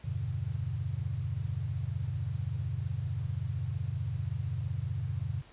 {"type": "chord", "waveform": "sine", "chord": "E minor seventh", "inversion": "none", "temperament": "equal", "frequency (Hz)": [82.41, 98, 123.47, 146.83], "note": ["E2", "G2", "B2", "D3"], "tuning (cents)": [0, 0, 0, 0], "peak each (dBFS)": [-40, -35, -35, -39], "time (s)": [0.04, 5.42], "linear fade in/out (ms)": 10, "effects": ["pink hiss -57 dBFS RMS until 5.52 s", "resampled to 8000 Hz"]}